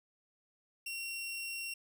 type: tone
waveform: sawtooth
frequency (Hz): 2738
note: F7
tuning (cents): -35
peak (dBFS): -35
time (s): 0.86-1.74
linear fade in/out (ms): 5
effects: none